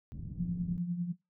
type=low-pass noise; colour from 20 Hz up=white; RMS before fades=-42 dBFS; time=0.12-0.78 s; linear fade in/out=0 ms; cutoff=180 Hz; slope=24 dB/octave
type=tone with tremolo; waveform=sine; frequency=174.8 Hz; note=F3; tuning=2 cents sharp; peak=-28 dBFS; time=0.39-1.13 s; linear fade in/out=20 ms; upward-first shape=triangle; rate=10 Hz; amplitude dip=70%
effects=noise-tail reverb RT60 0.2 s tail -19 dB re dry